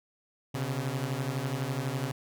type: beating tone pair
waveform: sawtooth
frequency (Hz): 127 / 139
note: B2 / C#3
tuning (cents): +49 / +5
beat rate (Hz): 12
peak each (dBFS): -29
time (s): 0.54-2.12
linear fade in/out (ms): 10
effects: none